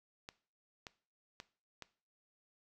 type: clicks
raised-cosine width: 0.2 ms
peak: -28 dBFS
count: 4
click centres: 0.289 / 0.868 / 1.401 / 1.823 s
effects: noise-tail reverb RT60 0.4 s tail -18 dB re dry